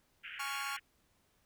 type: band-pass noise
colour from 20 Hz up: white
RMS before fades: -46 dBFS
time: 0.23-0.8 s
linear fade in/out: 20 ms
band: 1400 to 3000 Hz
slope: 96 dB/octave
type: chord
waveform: sawtooth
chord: Db major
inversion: second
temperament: equal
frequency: 830.6 / 1108.7 / 1396.9 Hz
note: Ab5 / Db6 / F6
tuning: 0 / 0 / 0 cents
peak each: -41 / -37 / -38 dBFS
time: 0.39-0.77 s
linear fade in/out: 10 ms
effects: pink hiss -73 dBFS RMS until 1.45 s